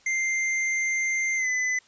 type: tone with pitch glide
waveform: square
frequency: 2093 to 2010 Hz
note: C7 to B6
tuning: 0 to +30 cents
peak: -24 dBFS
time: 0.06-1.79 s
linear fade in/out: 5 ms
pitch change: -70 cents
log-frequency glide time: 1.36-1.48 s
effects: white hiss -58 dBFS RMS until 1.87 s + resampled to 16000 Hz